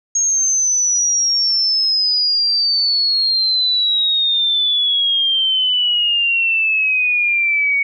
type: exponential sweep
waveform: sine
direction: down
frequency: 6560 to 2229 Hz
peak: -13 dBFS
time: 0.15-7.83 s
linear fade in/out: 5 ms
effects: none